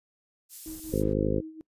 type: high-pass noise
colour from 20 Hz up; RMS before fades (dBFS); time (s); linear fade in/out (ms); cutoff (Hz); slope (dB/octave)
pink; -43; 0.49-1.04; 50; 8800; 12
type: tone with tremolo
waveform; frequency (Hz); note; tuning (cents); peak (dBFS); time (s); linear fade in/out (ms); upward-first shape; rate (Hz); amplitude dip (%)
sine; 316.9; D#4; +32; -36; 0.66-1.61; 0; sine; 5.4; 70
type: noise bursts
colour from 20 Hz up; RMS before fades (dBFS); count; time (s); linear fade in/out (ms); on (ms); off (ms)
brown; -48; 3; 0.67-1.134; 2; 130; 37
type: harmonic tone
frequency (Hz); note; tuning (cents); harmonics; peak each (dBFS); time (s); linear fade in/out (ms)
51.91; G#1; 0; 1 / 2 / 3 / 4 / 5 / 6 / 7 / 8 / 9 / 10; -33 / -33 / -33 / -33 / -33 / -33 / -33 / -33 / -33 / -33; 0.92-1.41; 20
effects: noise-tail reverb RT60 0.1 s tail -23 dB re dry + resampled to 32000 Hz